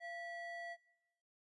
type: ring-modulated tone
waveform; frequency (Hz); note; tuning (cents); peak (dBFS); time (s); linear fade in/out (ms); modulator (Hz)
triangle; 1318.5; E6; 0; -39; 0-0.77; 50; 632
effects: noise-tail reverb RT60 1.0 s tail -22 dB re dry + resampled to 24000 Hz